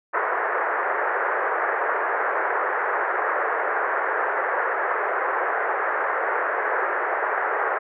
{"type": "band-pass noise", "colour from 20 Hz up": "white", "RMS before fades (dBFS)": -24, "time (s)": [0.13, 7.79], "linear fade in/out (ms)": 20, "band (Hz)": [390, 1800], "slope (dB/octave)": 48, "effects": []}